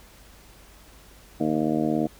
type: harmonic tone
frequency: 77.8 Hz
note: D#2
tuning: in tune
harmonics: 2 / 3 / 4 / 5 / 6 / 7 / 8 / 9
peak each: -32 / -26 / -25 / -35 / -32 / -37 / -32 / -33 dBFS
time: 1.4-2.07 s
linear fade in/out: 5 ms
effects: added 50 Hz sine -52 dBFS peak until 2.19 s + pink hiss -52 dBFS RMS until 2.19 s